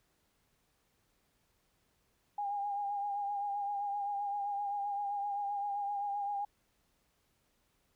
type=tone with vibrato; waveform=sine; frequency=811 Hz; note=G#5; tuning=41 cents flat; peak=-33 dBFS; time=2.38-6.45 s; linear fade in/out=5 ms; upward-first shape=triangle; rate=7.7 Hz; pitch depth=40 cents each way; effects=pink hiss -75 dBFS RMS until 7.95 s